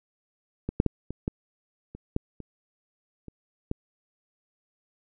clicks, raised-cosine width 3 ms, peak -16 / -6 / -9 / -21 / -14 / -27 / -12 / -26 / -28 / -15 dBFS, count 10, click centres 0.69 / 0.801 / 0.863 / 1.106 / 1.279 / 1.95 / 2.164 / 2.403 / 3.283 / 3.714 s, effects none

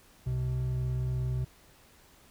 triangle tone pair together, 63.92 / 126.7 Hz, C2 / B2, -40 / +45 cents, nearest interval octave, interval 1185 cents, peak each -33 / -27 dBFS, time 0.26-1.45 s, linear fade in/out 10 ms, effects pink hiss -59 dBFS RMS until 2.3 s

